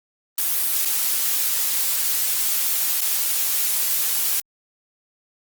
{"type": "noise with dropouts", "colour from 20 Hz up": "blue", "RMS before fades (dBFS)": -21, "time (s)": [0.38, 4.4], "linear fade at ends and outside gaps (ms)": 2, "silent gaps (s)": [[0.851, 0.855], [3.008, 3.016]], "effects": ["Opus 32 kbps"]}